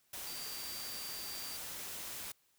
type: tone in noise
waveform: sine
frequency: 4682 Hz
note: D8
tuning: 6 cents flat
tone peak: -46 dBFS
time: 0.27-1.57 s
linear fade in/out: 5 ms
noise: white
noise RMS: -44 dBFS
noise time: 0.13-2.32 s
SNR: -5 dB
effects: white hiss -73 dBFS RMS until 2.58 s